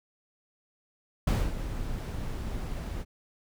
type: noise with ADSR envelope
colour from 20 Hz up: brown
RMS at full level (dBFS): -22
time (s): 1.27-3.05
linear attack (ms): 6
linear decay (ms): 240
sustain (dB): -12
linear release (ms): 45
effects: none